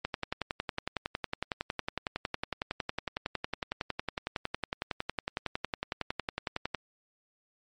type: click train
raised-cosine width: 0.3 ms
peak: -15 dBFS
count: 74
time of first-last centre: 0.05-6.747 s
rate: 10.9 Hz
effects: MP3 48 kbps